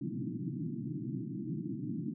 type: band-pass noise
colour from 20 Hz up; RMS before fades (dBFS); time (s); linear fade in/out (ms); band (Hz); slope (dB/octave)
pink; -38; 0.01-2.14; 5; 120 to 340; 96
effects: none